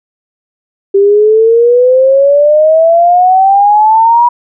sine exponential sweep, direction up, 392 to 970 Hz, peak -3 dBFS, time 0.94-4.29 s, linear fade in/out 10 ms, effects none

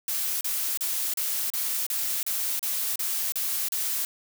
blue noise bursts, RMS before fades -28 dBFS, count 11, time 0.08-4.05 s, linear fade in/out 2 ms, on 330 ms, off 34 ms, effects none

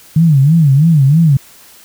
sine tone with vibrato, 150 Hz, D3, 37 cents sharp, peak -5 dBFS, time 0.16-1.37 s, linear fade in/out 5 ms, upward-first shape sine, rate 3.1 Hz, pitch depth 200 cents each way, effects white hiss -41 dBFS RMS until 1.84 s

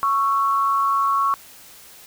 sine tone pair together, 1108 / 1331.5 Hz, C#6 / E6, -1 / +17 cents, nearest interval minor third, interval 318 cents, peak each -17 / -25 dBFS, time 0.03-1.34 s, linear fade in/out 0 ms, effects white hiss -45 dBFS RMS until 2.06 s

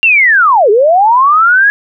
sine linear two-way sweep, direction down then up, 2794 to 392 to 1690 Hz, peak -4 dBFS, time 0.03-1.7 s, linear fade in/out 0 ms, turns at 0.7 s, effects none

